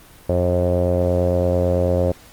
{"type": "tone with low-pass filter", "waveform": "sawtooth", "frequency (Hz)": 89, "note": "F2", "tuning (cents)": 33, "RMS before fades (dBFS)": -18, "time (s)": [0.29, 2.12], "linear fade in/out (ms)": 5, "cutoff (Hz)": 560, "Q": 7.6, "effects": ["pink hiss -46 dBFS RMS until 2.32 s", "Opus 32 kbps"]}